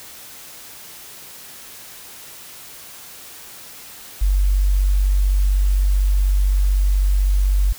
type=tone; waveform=sine; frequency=47.94 Hz; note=G1; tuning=38 cents flat; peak=-13 dBFS; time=4.21-7.73 s; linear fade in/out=10 ms; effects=white hiss -39 dBFS RMS until 7.78 s